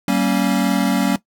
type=chord; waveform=square; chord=G diminished; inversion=none; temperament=equal with one note detuned; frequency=191.96 / 233.1 / 277.2 Hz; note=G3 / Bb3 / Db4; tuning=-36 / 0 / 0 cents; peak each=-20 / -21 / -20 dBFS; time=0.08-1.16 s; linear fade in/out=2 ms; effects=noise-tail reverb RT60 0.1 s tail -17 dB re dry